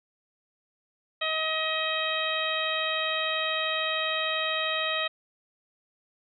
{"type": "harmonic tone", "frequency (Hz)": 633, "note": "D#5", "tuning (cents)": 30, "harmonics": [1, 2, 3, 4, 5, 6], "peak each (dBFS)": [-33, -33, -33, -33, -33, -33], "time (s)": [1.21, 5.08], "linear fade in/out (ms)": 10, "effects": []}